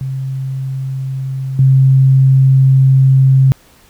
sine tone with level steps, 133.3 Hz, C3, 33 cents sharp, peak -17 / -5 dBFS, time 0.01-3.52 s, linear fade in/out 0 ms, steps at 1.59 s, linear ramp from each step 2 ms, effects pink hiss -47 dBFS RMS until 3.89 s

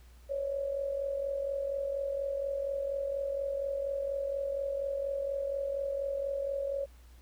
sine tone with amplitude modulation, 555 Hz, C#5, 2 cents sharp, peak -28 dBFS, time 0.29-6.86 s, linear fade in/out 20 ms, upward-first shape sine, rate 44.2 Hz, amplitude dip 60%, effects added 60 Hz sine -52 dBFS peak until 7.21 s + pink hiss -64 dBFS RMS until 7.21 s

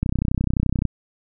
click train, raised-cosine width 5 ms, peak -8 dBFS, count 27, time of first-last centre 0.03-0.853 s, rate 31.6 Hz, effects none

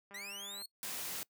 click train, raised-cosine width 0.5 ms, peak -40 dBFS, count 103, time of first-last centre 0.11-0.62 s, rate 200 Hz
sawtooth linear sweep, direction up, 1864.7 to 4375 Hz, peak -40 dBFS, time 0.14-0.66 s, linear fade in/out 5 ms
white noise, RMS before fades -41 dBFS, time 0.83-1.23 s, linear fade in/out 0 ms
effects noise-tail reverb RT60 0.1 s tail -23 dB re dry + high-pass 100 Hz 12 dB/octave

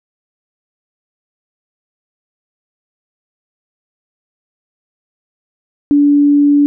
sine tone, 288.5 Hz, D4, 31 cents flat, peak -6 dBFS, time 5.91-6.66 s, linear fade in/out 0 ms, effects none

